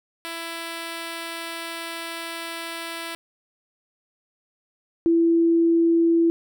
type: tone pair in turn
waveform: 5% pulse / sine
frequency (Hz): 332.7 / 333.9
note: E4 / E4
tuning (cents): +16 / +22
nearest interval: unison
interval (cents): 6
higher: second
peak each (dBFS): -19 / -15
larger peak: second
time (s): 0.25-3.15 / 5.06-6.3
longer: first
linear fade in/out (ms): 0
effects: none